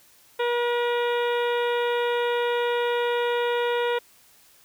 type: harmonic tone with a mistuned harmonic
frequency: 480 Hz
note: B4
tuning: 49 cents flat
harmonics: 1 / 2 / 3 / 4 / 5 / 6 / 7 / 8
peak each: -23 / -29 / -33 / -35 / -37 / -39 / -40 / -41 dBFS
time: 0.39-3.99 s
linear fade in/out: 10 ms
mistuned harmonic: 8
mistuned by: -57 cents
effects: white hiss -56 dBFS RMS until 4.64 s